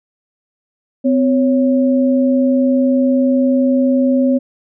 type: tone pair together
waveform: sine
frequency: 255.9 / 553 Hz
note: C4 / C#5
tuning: -38 / -4 cents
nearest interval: octave + minor second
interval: 1334 cents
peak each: -11 / -17 dBFS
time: 1.04-4.39 s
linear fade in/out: 20 ms
effects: none